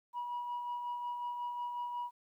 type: tone with tremolo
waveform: sine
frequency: 968 Hz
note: B5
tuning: 35 cents flat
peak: -33 dBFS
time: 0.13-2.11 s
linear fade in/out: 50 ms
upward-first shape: sine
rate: 5.5 Hz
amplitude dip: 40%
effects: tanh soft clip ceiling -33 dBFS + 12-bit